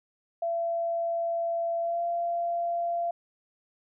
sine tone with pitch glide, 675 to 686.8 Hz, E5 to F5, +41 to -29 cents, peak -26 dBFS, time 0.42-3.11 s, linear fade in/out 5 ms, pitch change +30 cents, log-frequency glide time 1.81-2.02 s, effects none

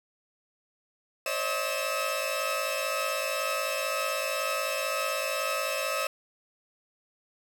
sawtooth tone cluster, 532 / 583 / 639 / 1280 / 2645 Hz, C5 / D5 / D#5 / D#6 / E7, +29 / -13 / +46 / +49 / +5 cents, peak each -31 dBFS, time 1.26-6.07 s, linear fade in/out 2 ms, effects none

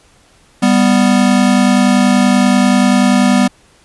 square tone pair together, 197.21 / 247.6 Hz, G3 / B3, +11 / +5 cents, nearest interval major third, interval 394 cents, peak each -12 / -11 dBFS, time 0.62-3.48 s, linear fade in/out 10 ms, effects pink hiss -49 dBFS RMS until 3.84 s + resampled to 24000 Hz

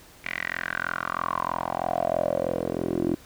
10% pulse tone with band-pass filter sweep, 43.13 Hz, F1, 21 cents flat, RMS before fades -28 dBFS, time 0.24-3.15 s, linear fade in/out 10 ms, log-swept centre 2200 to 330 Hz, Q 6.2, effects pink hiss -51 dBFS RMS until 3.25 s

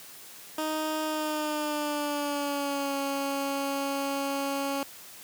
15% pulse tone with pitch glide, 311.1 to 277.2 Hz, D#4 to C#4, 0 to 0 cents, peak -22 dBFS, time 0.58-4.83 s, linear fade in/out 2 ms, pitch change -200 cents, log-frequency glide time 1.04-2.96 s, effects white hiss -47 dBFS RMS until 5.23 s + high-pass 100 Hz 12 dB/octave

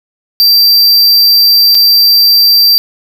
square tone with dropouts, 4695 Hz, D8, 1 cent flat, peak -4 dBFS, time 0.4-2.78 s, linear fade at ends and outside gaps 0 ms, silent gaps 1.747-1.751 s, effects none

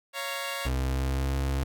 10% pulse chord, Bb minor, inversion first, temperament equal with one note detuned, 554.4 / 691.6 / 932.3 Hz, Db5 / F5 / Bb5, 0 / -17 / 0 cents, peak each -25 / -29 / -30 dBFS, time 0.13-0.7 s, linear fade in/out 50 ms
35% pulse tone with pitch glide, 65 to 67.72 Hz, C2 to C#2, -11 to -40 cents, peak -24 dBFS, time 0.65-1.64 s, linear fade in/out 10 ms, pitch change +71 cents, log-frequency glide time 0.76-1.37 s
effects none

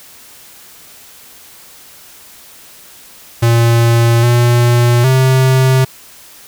square tone with pitch steps, 116.8 / 120.2 / 131 Hz, A#2 / B2 / C3, +4 / -46 / +2 cents, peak -8 dBFS, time 3.42-5.85 s, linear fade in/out 10 ms, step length 810 ms, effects white hiss -39 dBFS RMS until 6.47 s

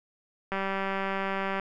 click train, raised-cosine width 0.5 ms, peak -16 dBFS, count 210, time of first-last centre 0.52-1.597 s, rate 194 Hz, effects none

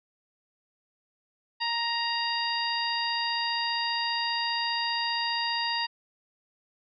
harmonic tone with a mistuned harmonic, 935 Hz, A#5, 5 cents sharp, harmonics 1 / 2 / 3 / 4 / 5, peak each -31 / -33 / -34 / -36 / -32 dBFS, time 1.6-5.87 s, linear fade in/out 20 ms, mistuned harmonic 5, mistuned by +31 cents, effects none

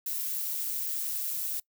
violet noise with amplitude modulation, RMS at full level -31 dBFS, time 0.06-1.6 s, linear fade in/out 5 ms, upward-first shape sine, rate 146 Hz, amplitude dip 35%, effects noise-tail reverb RT60 0.1 s tail -23 dB re dry

